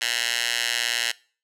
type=tone with high-pass filter; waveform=10% pulse; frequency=118.8 Hz; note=A#2; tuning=33 cents sharp; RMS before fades=-25 dBFS; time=0.01-1.12 s; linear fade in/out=10 ms; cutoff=2400 Hz; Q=1.3; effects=noise-tail reverb RT60 0.4 s tail -22 dB re dry + low-pass 11000 Hz 12 dB/octave